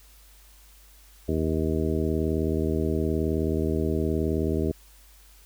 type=harmonic tone; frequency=79 Hz; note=D#2; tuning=27 cents sharp; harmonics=1 / 2 / 3 / 4 / 5 / 6 / 8; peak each=-28 / -31 / -30 / -30 / -29 / -35 / -37 dBFS; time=1.28-4.72 s; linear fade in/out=10 ms; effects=added 50 Hz sine -52 dBFS peak until 5.45 s + white hiss -56 dBFS RMS until 5.45 s